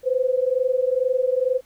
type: tone pair together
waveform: sine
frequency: 501.1 / 523.3 Hz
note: B4 / C5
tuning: +25 / 0 cents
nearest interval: minor second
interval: 75 cents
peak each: -21 dBFS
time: 0.03-1.61 s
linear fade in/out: 50 ms
effects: pink hiss -58 dBFS RMS until 1.65 s